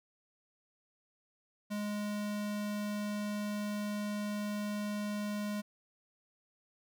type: tone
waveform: square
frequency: 207.7 Hz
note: G#3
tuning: in tune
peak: -35 dBFS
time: 1.7-5.62 s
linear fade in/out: 20 ms
effects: none